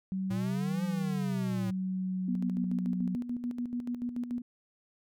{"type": "tone with pitch glide", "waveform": "sine", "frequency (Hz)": [189.8, 183.86], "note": ["F#3", "F#3"], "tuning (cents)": [44, -11], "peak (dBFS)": -30, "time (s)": [0.12, 3.15], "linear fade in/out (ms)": 0, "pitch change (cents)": -55, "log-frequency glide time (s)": [1.31, 2.6]}
{"type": "exponential two-way sweep", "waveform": "square", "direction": "up then down", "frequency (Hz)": [110, 175.1, 110], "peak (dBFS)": -35, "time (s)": [0.3, 1.71], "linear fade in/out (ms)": 10, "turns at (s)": 0.84}
{"type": "tone with tremolo", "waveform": "sine", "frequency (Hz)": 242.9, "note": "B3", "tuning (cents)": -29, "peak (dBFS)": -30, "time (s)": [2.28, 4.42], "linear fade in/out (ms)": 5, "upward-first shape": "square", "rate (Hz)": 6.9, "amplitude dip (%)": 60}
{"effects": []}